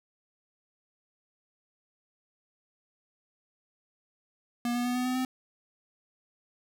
square tone with pitch steps, 239.7 / 243 / 246.4 / 249.9 / 253.4 / 256.9 Hz, A#3 / B3 / B3 / B3 / B3 / C4, +48 / -28 / -4 / +21 / +45 / -32 cents, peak -28 dBFS, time 4.65-5.25 s, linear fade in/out 2 ms, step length 100 ms, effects none

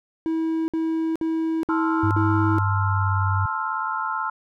triangle tone bursts, 323.4 Hz, E4, 33 cents flat, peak -19 dBFS, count 5, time 0.26-2.584 s, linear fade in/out 0 ms, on 420 ms, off 56 ms
sine chord, F major seventh, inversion first, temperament equal, 880 / 1046.5 / 1318.5 / 1396.9 Hz, A5 / C6 / E6 / F6, 0 / 0 / 0 / 0 cents, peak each -29 dBFS, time 1.69-4.3 s, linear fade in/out 5 ms
sine tone with pitch glide, 100.6 to 97.29 Hz, G2 to G2, +45 to -13 cents, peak -20 dBFS, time 2.03-3.46 s, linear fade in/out 5 ms, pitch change -58 cents, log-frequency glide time 2.48-3.22 s
effects none

